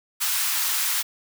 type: high-pass noise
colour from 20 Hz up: white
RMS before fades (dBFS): -24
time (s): 0.2-1.03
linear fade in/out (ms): 20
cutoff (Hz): 960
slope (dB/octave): 24
effects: none